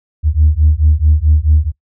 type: beating tone pair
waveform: sine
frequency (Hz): 74.3 / 78.9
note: D2 / D#2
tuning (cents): +21 / +25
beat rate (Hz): 4.6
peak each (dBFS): -10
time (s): 0.23-1.72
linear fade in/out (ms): 50
effects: noise-tail reverb RT60 0.1 s tail -21 dB re dry + tanh soft clip ceiling -1 dBFS